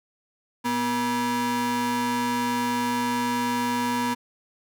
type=ring-modulated tone; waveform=45% pulse; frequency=360.2 Hz; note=F#4; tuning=46 cents flat; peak=-20 dBFS; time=0.64-4.15 s; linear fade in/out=20 ms; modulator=605 Hz; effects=none